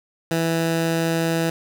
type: tone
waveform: 15% pulse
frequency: 164.81 Hz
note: E3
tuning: in tune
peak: -13 dBFS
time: 0.31-1.5 s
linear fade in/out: 2 ms
effects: none